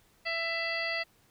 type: harmonic tone with a mistuned harmonic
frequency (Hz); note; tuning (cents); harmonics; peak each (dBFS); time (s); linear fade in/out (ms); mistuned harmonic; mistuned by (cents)
665; E5; +15; 1 / 2 / 3 / 4 / 5 / 6 / 7; -37 / -42 / -33 / -37 / -45 / -45 / -39; 0.25-1.04; 20; 6; +95
effects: pink hiss -65 dBFS RMS until 1.3 s